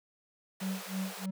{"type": "high-pass noise", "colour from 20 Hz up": "pink", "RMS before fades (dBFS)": -44, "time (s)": [0.6, 1.26], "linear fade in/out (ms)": 5, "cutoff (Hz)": 410, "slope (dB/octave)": 48}
{"type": "tone with tremolo", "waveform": "triangle", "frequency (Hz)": 190, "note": "F#3", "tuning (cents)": 46, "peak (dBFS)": -29, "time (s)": [0.61, 1.31], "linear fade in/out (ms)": 10, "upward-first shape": "sine", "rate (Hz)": 3.2, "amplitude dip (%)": 100}
{"effects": []}